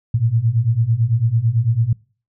sine beating tone pair, 110 / 119 Hz, A2 / A#2, 0 / +36 cents, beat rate 9 Hz, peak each -18 / -16 dBFS, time 0.14-1.93 s, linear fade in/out 5 ms, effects noise-tail reverb RT60 0.4 s tail -25 dB re dry

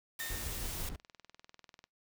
white noise, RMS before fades -42 dBFS, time 0.19-0.89 s, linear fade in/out 2 ms
35% pulse tone with exponential decay, 1827 Hz, A#6, 35 cents flat, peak -36 dBFS, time 0.2-0.8 s, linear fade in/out 1 ms, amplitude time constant 130 ms
brown noise with tremolo, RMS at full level -40 dBFS, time 0.3-0.96 s, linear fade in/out 2 ms, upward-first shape sine, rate 6.5 Hz, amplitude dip 30%
click train, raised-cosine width 0.2 ms, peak -35 dBFS, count 20, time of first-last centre 0.9-1.841 s, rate 20.2 Hz
effects noise-tail reverb RT60 0.2 s tail -26 dB re dry

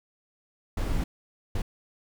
brown noise bursts at uneven times, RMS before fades -27 dBFS, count 2, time 0.77-1.04 / 1.55-1.62 s, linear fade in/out 5 ms, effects none

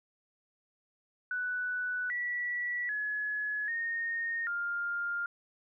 sine tone with pitch steps, 1486 / 1947 / 1696 / 1847 / 1403 Hz, F#6 / B6 / G#6 / A#6 / F6, +7 / -25 / +36 / -16 / +8 cents, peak -31 dBFS, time 1.31-5.26 s, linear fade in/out 2 ms, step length 790 ms, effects none

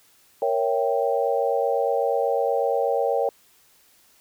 sine chord, A# diminished seventh, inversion none, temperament equal, 466.2 / 554.4 / 659.3 / 784 Hz, A#4 / C#5 / E5 / G5, 0 / 0 / 0 / 0 cents, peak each -24 / -24 / -29 / -26 dBFS, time 0.42-3.29 s, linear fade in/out 2 ms, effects white hiss -58 dBFS RMS until 4.2 s

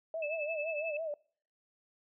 sine tone with vibrato, 621 Hz, D#5, 3 cents flat, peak -34 dBFS, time 0.14-1.14 s, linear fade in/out 2 ms, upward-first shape sine, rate 5.9 Hz, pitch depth 110 cents each way
sine tone with tremolo, 2617 Hz, E7, 13 cents flat, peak -34 dBFS, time 0.22-0.97 s, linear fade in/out 5 ms, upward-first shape triangle, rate 11 Hz, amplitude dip 85%
effects noise-tail reverb RT60 0.5 s tail -25 dB re dry

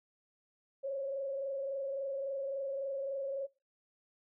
sine tone with frequency modulation, 547 Hz, C#5, 23 cents flat, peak -34 dBFS, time 0.83-3.47 s, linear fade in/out 20 ms, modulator 23.6 Hz, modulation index 0.61, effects noise-tail reverb RT60 0.3 s tail -25 dB re dry

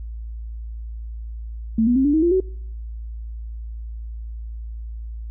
sine tone with pitch steps, 223.2 / 243.4 / 265.4 / 289.5 / 315.7 / 344.2 / 375.4 Hz, A3 / B3 / C4 / D4 / D#4 / F4 / F#4, +25 / -25 / +25 / -25 / +25 / -25 / +25 cents, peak -14 dBFS, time 1.78-2.403 s, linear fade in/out 5 ms, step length 89 ms, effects noise-tail reverb RT60 0.7 s tail -26 dB re dry + added 56 Hz sine -29 dBFS peak until 5.3 s

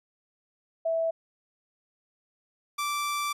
sine / sawtooth tone pair in turn, 656 / 1168.9 Hz, E5 / D6, -9 / -9 cents, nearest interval minor seventh, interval 1000 cents, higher second, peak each -24 dBFS, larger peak neither, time 0.85-1.11 / 2.78-3.33 s, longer second, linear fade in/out 10 ms, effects resampled to 32000 Hz

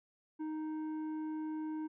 sine tone with tanh clipping, 311.1 Hz, D#4, in tune, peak -38 dBFS, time 0.39-1.88 s, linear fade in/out 20 ms, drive 8 dB, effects none

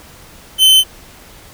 45% pulse tone, 3066 Hz, G7, 39 cents flat, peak -5 dBFS, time 0.58-0.84 s, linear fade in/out 50 ms, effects pink hiss -40 dBFS RMS until 1.53 s

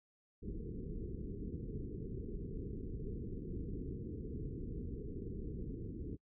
pink low-pass noise, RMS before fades -43 dBFS, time 0.42-6.17 s, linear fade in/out 20 ms, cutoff 460 Hz, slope 96 dB/octave, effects noise-tail reverb RT60 0.1 s tail -26 dB re dry

